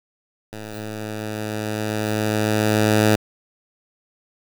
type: tone with level ramp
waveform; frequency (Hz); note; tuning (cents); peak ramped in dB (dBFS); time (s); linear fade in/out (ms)
10% pulse; 107.2; A2; -45; -24 to -5; 0.52-3.16; 10
effects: 7-bit